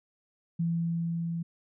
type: tone with level ramp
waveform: sine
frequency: 167.8 Hz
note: E3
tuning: 31 cents sharp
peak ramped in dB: -25 to -30 dBFS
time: 0.59-1.43 s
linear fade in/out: 10 ms
effects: none